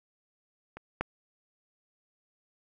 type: clicks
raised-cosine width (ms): 0.5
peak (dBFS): -27 / -14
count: 2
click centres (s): 0.77 / 1.01
effects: none